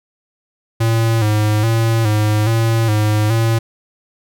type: tone with vibrato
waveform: square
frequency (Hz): 110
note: A2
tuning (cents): 0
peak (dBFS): -13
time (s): 0.8-3.59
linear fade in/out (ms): 10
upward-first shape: square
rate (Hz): 1.2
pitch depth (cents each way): 59
effects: none